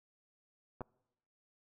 clicks, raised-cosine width 1 ms, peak -28 dBFS, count 2, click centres 0.808 / 0.816 s, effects noise-tail reverb RT60 0.9 s tail -25 dB re dry

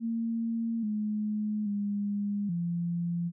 sine tone with pitch steps, 228.9 / 211.8 / 203.7 / 171.8 Hz, A#3 / G#3 / G#3 / F3, -31 / +34 / -33 / -28 cents, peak -28 dBFS, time 0-3.32 s, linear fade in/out 50 ms, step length 830 ms, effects none

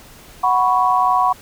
sine chord, F# suspended fourth, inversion none, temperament just, 740 / 986.7 / 1110 Hz, F#5 / B5 / C#6, 0 / -2 / +2 cents, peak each -17 dBFS, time 0.43-1.33 s, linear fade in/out 10 ms, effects pink hiss -43 dBFS RMS until 1.41 s

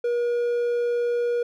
triangle tone, 478.7 Hz, A#4, 46 cents sharp, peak -19 dBFS, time 0.04-1.43 s, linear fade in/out 5 ms, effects none

